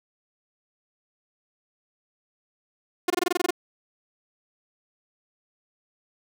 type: tone bursts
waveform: sawtooth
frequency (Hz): 356.8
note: F4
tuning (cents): +37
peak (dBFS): -16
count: 10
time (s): 3.08-3.507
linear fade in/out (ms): 5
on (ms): 22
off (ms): 23
effects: none